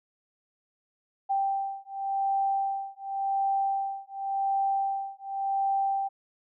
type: beating tone pair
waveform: sine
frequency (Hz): 784 / 784.9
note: G5 / G5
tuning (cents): 0 / +2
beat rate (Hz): 0.9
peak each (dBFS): -29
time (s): 1.29-6.09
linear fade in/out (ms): 20
effects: none